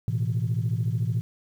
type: chord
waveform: sine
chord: A suspended second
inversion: none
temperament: just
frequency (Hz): 110 / 123.75 / 165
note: A2 / B2 / E3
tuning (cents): 0 / +4 / +2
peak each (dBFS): -25 / -26 / -30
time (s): 0.08-1.21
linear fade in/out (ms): 0
effects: tanh soft clip ceiling -17 dBFS + 9-bit